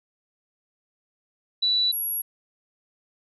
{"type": "tone pair in turn", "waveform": "sine", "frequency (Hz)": [3952, 11305], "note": ["B7", "F9"], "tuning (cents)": [0, 20], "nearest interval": "octave + tritone", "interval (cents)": 1820, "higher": "second", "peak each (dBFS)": [-19, -25], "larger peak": "first", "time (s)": [[1.62, 1.92], [1.92, 2.22]], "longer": "neither", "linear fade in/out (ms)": 10, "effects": []}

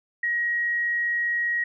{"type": "tone", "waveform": "sine", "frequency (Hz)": 1895, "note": "A#6", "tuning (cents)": 28, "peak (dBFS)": -22, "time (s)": [0.23, 1.64], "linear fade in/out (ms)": 5, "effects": []}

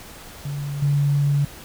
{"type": "tone with level steps", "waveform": "sine", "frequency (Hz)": 142.9, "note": "D3", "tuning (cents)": -47, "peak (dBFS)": [-25, -16], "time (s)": [0.45, 1.45], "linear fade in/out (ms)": 5, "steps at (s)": 0.82, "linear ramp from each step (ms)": 5, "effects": ["pink hiss -41 dBFS RMS until 1.64 s"]}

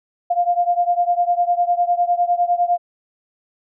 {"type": "beating tone pair", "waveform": "sine", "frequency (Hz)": [698.5, 708.4], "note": ["F5", "F5"], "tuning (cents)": [0, 24], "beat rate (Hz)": 9.9, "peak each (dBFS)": [-17, -19], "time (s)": [0.3, 2.78], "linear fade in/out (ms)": 10, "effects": []}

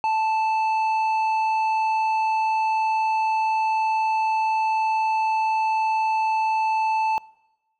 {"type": "tone with low-pass filter", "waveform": "square", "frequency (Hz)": 879, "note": "A5", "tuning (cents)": -2, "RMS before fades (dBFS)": -22, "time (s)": [0.04, 7.18], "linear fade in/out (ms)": 0, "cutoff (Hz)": 2200, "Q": 0.85, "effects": ["noise-tail reverb RT60 1.0 s tail -23 dB re dry"]}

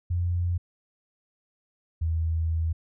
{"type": "tone pair in turn", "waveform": "sine", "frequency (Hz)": [87.6, 81.31], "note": ["F2", "E2"], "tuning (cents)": [6, -23], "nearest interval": "minor second", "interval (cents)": 129, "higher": "first", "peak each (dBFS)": -23, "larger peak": "neither", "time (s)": [[0.1, 0.58], [2.01, 2.73]], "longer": "second", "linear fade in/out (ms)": 10, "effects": []}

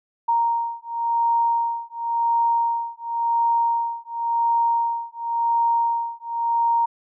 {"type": "beating tone pair", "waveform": "sine", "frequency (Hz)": [931, 931.93], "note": ["A#5", "A#5"], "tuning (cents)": [-2, -1], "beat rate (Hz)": 0.93, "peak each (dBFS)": -22, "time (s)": [0.28, 6.86], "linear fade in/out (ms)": 10, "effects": []}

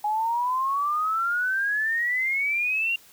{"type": "exponential sweep", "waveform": "sine", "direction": "up", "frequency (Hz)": [830.6, 2794], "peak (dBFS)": -22, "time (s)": [0.04, 2.96], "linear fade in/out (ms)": 5, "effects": ["white hiss -53 dBFS RMS until 3.12 s"]}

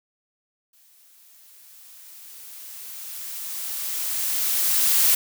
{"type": "noise with exponential growth", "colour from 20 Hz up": "blue", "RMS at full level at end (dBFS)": -17, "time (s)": [0.73, 5.15], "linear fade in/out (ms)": 5, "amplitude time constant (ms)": 960, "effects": []}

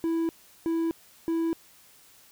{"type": "tone bursts", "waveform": "triangle", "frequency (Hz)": 329.6, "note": "E4", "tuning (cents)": 0, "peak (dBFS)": -22, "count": 3, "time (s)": [0.04, 1.53], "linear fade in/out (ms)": 0, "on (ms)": 250, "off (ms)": 370, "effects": ["white hiss -56 dBFS RMS until 2.31 s"]}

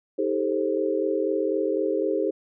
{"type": "chord", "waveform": "sine", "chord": "A half-diminished seventh", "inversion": "second", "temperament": "just", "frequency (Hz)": [316.8, 396, 440, 528], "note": ["Eb4", "G4", "A4", "C5"], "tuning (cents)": [31, 18, 0, 16], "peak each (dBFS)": [-28, -26, -28, -28], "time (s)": [0.18, 2.31], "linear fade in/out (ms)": 10, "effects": []}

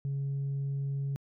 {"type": "tone", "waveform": "sine", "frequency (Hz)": 138.59, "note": "C#3", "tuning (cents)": 0, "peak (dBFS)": -28, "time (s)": [0.05, 1.16], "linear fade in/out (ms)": 0, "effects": ["tanh soft clip ceiling -28 dBFS"]}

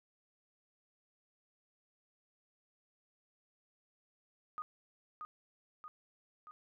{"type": "tone with echo", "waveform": "sine", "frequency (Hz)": 1237, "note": "D#6", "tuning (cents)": -10, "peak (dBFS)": -38, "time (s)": [4.58, 4.62], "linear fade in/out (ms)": 0, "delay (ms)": 630, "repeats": 3, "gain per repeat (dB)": -4, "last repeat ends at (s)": 6.51, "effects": []}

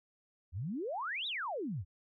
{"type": "exponential two-way sweep", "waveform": "sine", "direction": "up then down", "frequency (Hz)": [76.3, 3951, 76.3], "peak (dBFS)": -35, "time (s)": [0.52, 1.85], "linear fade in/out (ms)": 50, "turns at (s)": 1.27, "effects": []}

